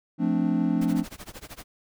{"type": "chord", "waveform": "triangle", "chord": "D minor seventh", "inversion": "first", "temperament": "equal", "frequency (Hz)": [174.61, 220, 261.6, 293.7], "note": ["F3", "A3", "C4", "D4"], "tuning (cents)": [0, 0, 0, 0], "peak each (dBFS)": -25, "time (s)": [0.18, 1.05], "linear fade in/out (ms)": 50}
{"type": "noise with tremolo", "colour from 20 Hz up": "pink", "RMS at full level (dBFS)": -39, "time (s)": [0.81, 1.64], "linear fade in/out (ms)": 5, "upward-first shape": "sine", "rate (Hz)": 13, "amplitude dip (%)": 95}
{"effects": []}